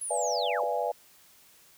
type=linear sweep; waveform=sine; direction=down; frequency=10670 to 347.1 Hz; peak=-32 dBFS; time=0.01-0.64 s; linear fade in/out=5 ms
type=chord; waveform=sine; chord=B diminished seventh; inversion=none; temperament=equal with one note detuned; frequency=493.9 / 587.3 / 683.3 / 830.6 Hz; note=B4 / D5 / F5 / Ab5; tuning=0 / 0 / -38 / 0 cents; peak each=-32 dBFS; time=0.1-0.92 s; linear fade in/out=10 ms
effects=white hiss -58 dBFS RMS until 1.77 s